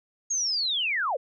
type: linear sweep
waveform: sine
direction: down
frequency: 6640 to 450.6 Hz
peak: -24 dBFS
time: 0.3-1.17 s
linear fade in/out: 10 ms
effects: none